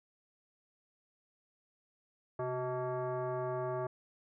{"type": "tone with frequency modulation", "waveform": "sine", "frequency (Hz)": 130.81, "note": "C3", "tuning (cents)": 0, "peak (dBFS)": -33, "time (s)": [2.39, 3.87], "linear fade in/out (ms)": 5, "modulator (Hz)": 506, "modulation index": 1.7, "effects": []}